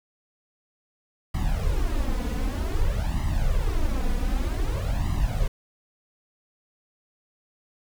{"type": "noise with flanger", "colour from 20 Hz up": "brown", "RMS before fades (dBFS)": -24, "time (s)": [1.34, 5.48], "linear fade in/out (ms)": 5, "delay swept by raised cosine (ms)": [1, 4.1], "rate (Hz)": 0.53, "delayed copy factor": 0.95, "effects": []}